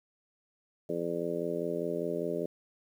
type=harmonic tone; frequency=85 Hz; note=F2; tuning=46 cents flat; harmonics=2 / 3 / 4 / 5 / 6 / 7; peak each=-40 / -40 / -37 / -35 / -39 / -37 dBFS; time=0.89-2.46 s; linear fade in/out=5 ms; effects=10-bit